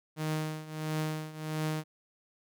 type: tone with tremolo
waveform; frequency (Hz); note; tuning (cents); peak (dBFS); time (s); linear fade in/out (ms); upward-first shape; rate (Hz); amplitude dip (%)
sawtooth; 155.56; D#3; 0; -25; 0.16-1.84; 50; triangle; 1.5; 85
effects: none